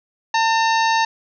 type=harmonic tone with a mistuned harmonic; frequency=900 Hz; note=A5; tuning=39 cents sharp; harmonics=1 / 2 / 3 / 4 / 5 / 6 / 7; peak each=-16 / -22 / -26 / -28 / -30 / -32 / -33 dBFS; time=0.34-1.05 s; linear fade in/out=5 ms; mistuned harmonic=4; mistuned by=+95 cents; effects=none